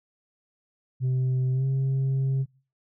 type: tone with pitch glide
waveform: sine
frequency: 128.8 to 134.19 Hz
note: C3 to C3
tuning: -27 to +44 cents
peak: -19 dBFS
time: 1-2.46 s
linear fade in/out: 50 ms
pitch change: +71 cents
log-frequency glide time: 1.53-1.65 s
effects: noise-tail reverb RT60 0.4 s tail -25 dB re dry + tanh soft clip ceiling -21 dBFS